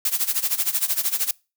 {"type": "noise with tremolo", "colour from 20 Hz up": "blue", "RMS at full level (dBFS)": -20, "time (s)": [0.05, 1.31], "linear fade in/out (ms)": 2, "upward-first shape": "sine", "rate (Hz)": 13, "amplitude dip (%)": 85, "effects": ["noise-tail reverb RT60 0.3 s tail -25 dB re dry"]}